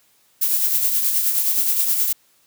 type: noise with tremolo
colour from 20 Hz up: violet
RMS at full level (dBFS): -17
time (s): 0.41-2.13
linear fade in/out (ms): 10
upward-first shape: triangle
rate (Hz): 9.5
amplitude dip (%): 50
effects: white hiss -59 dBFS RMS until 2.46 s + high-pass 80 Hz 12 dB/octave